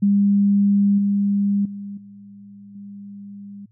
sine tone with level steps, 201.1 Hz, G3, 44 cents sharp, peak -13 / -16 / -29 / -39 / -34 dBFS, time 0.02-3.66 s, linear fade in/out 10 ms, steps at 0.98 / 1.65 / 1.97 / 2.75 s, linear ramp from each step 5 ms, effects added 110 Hz sine -54 dBFS peak until 3.71 s

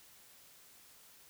silence, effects white hiss -60 dBFS RMS until 1.29 s

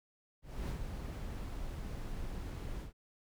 brown noise with ADSR envelope, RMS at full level -36 dBFS, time 0.42-2.93 s, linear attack 260 ms, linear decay 100 ms, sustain -5 dB, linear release 120 ms, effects none

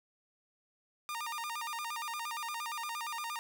sawtooth tone with vibrato, 1057 Hz, C6, 17 cents sharp, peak -33 dBFS, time 1.09-3.39 s, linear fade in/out 0 ms, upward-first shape square, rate 8.6 Hz, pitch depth 230 cents each way, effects 11-bit

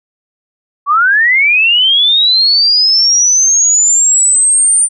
sine linear sweep, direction up, 1100 to 9170 Hz, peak -6 dBFS, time 0.86-4.89 s, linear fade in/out 50 ms, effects none

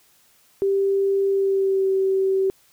sine tone with pitch glide, 392.8 to 384.1 Hz, G4 to G4, +4 to -35 cents, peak -17 dBFS, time 0.62-2.5 s, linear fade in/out 0 ms, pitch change -39 cents, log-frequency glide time 1.29-1.89 s, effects white hiss -58 dBFS RMS until 2.72 s

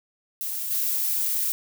violet noise with level steps, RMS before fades -30 / -25 dBFS, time 0.41-1.52 s, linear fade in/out 0 ms, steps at 0.7 s, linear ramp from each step 20 ms, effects none

